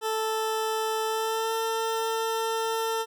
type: tone with pitch glide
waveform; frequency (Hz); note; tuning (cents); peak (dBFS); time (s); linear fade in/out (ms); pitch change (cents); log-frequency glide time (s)
20% pulse; 439.8 to 449.6; A4 to A4; -1 to +37; -21; 0.01-3.06; 50; +38; 1.06-1.55
effects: none